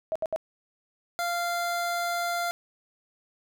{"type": "tone bursts", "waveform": "sine", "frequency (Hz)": 639, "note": "D#5", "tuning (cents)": 46, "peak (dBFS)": -25, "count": 3, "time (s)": [0.12, 0.361], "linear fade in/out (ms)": 0, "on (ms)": 35, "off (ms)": 68}
{"type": "tone", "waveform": "25% pulse", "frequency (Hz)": 694, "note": "F5", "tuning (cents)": -11, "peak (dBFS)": -23, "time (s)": [1.19, 2.51], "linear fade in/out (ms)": 0}
{"effects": []}